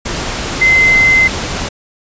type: tone in noise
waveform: sine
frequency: 2064 Hz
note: C7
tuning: 24 cents flat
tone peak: -6 dBFS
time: 0.61-1.28 s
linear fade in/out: 10 ms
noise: pink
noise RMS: -19 dBFS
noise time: 0.05-1.69 s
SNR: +10 dB
effects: resampled to 16000 Hz